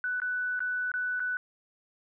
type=tone with dropouts; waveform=sine; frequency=1490 Hz; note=F#6; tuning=12 cents sharp; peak=-28 dBFS; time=0.04-1.37 s; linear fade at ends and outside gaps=1 ms; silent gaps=0.201-0.218 / 0.593-0.604 / 0.917-0.939 / 1.196-1.202 s; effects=none